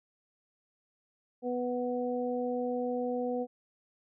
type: harmonic tone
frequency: 246.9 Hz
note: B3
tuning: in tune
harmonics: 1 / 2 / 3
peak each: -34 / -32 / -39 dBFS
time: 1.42-3.47 s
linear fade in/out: 50 ms
effects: none